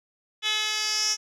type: tone with band-pass filter sweep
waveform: 10% pulse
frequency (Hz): 428.1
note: A4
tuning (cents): -47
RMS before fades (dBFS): -26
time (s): 0.42-1.17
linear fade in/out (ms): 50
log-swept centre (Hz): 3600 to 5600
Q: 6.8
effects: none